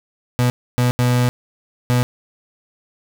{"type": "tone bursts at uneven times", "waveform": "35% pulse", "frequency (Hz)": 123.47, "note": "B2", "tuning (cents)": 0, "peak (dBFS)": -12, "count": 4, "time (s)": [[0.39, 0.5], [0.78, 0.91], [0.99, 1.29], [1.9, 2.03]], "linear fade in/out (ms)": 0, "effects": ["7-bit"]}